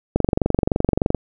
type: click train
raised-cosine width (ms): 2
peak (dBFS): -3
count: 24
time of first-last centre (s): 0.16-1.147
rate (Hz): 23.3
effects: none